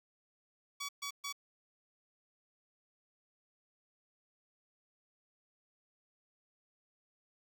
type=tone bursts; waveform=10% pulse; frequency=1135 Hz; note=C#6; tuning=41 cents sharp; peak=-30 dBFS; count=3; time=0.8-1.327 s; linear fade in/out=10 ms; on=89 ms; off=130 ms; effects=none